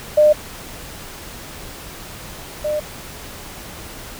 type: tone pair in turn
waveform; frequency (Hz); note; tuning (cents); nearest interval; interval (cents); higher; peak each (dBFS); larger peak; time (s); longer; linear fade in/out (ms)
sine; 603 / 603; D5 / D5; +46 / +46; unison; 0; neither; -8 / -18; first; 0.17-0.33 / 2.64-2.8; neither; 10
effects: pink hiss -35 dBFS RMS until 4.19 s